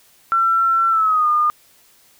sine tone with pitch glide, 1349 to 1215.8 Hz, E6 to D#6, +40 to -40 cents, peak -13 dBFS, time 0.32-1.5 s, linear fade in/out 0 ms, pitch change -180 cents, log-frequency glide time 0.89-1.28 s, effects white hiss -53 dBFS RMS until 2.19 s

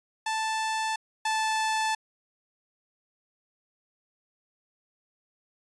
sawtooth tone pair in turn, 880 / 876 Hz, A5 / A5, 0 / -8 cents, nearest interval unison, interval 8 cents, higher first, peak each -23 / -21 dBFS, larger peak second, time 0.26-0.96 / 1.25-1.95 s, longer neither, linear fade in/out 5 ms, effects resampled to 22050 Hz

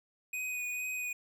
square tone with vibrato, 2489 Hz, D#7, in tune, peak -35 dBFS, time 0.33-1.13 s, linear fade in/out 5 ms, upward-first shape sine, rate 2.2 Hz, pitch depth 16 cents each way, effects none

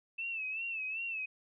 sine tone with vibrato, 2637 Hz, E7, in tune, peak -35 dBFS, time 0.18-1.26 s, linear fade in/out 10 ms, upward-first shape sine, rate 2.6 Hz, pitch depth 78 cents each way, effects none

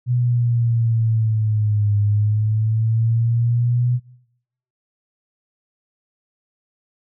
sine linear two-way sweep, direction down then up, 123.8 to 102.6 to 123.8 Hz, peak -15 dBFS, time 0.06-4 s, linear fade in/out 50 ms, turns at 1.97 s, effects noise-tail reverb RT60 0.8 s tail -21 dB re dry

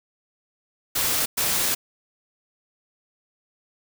white noise bursts at uneven times, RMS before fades -23 dBFS, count 2, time 0.95-1.26 / 1.37-1.75 s, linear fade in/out 10 ms, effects none

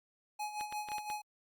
square tone with tremolo, 841 Hz, G#5, 22 cents sharp, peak -36 dBFS, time 0.39-1.22 s, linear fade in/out 10 ms, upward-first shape sine, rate 5.8 Hz, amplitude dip 65%
clicks, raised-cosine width 0.3 ms, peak -28 dBFS, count 6, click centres 0.61 / 0.725 / 0.887 / 0.918 / 0.983 / 1.101 s
effects Opus 48 kbps

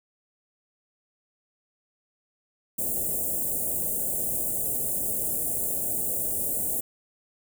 white band-stop noise, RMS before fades -28 dBFS, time 2.78-6.81 s, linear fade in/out 10 ms, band 690 to 7800 Hz, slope 48 dB/octave, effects none

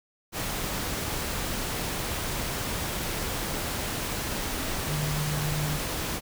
sine tone in noise, 150 Hz, D3, 37 cents sharp, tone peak -28 dBFS, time 4.86-5.79 s, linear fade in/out 50 ms, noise pink, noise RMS -31 dBFS, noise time 0.32-6.21 s, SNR 0 dB, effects none

